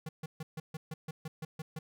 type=tone bursts; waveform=square; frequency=157.8 Hz; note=D#3; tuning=25 cents sharp; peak=-38 dBFS; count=11; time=0.06-1.79 s; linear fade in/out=5 ms; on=30 ms; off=140 ms; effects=none